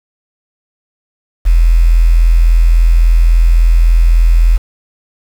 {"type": "tone with quantisation", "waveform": "sine", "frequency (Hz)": 41.8, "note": "E1", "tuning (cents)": 25, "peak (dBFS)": -4, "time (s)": [1.45, 4.58], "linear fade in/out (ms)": 20, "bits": 5, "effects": []}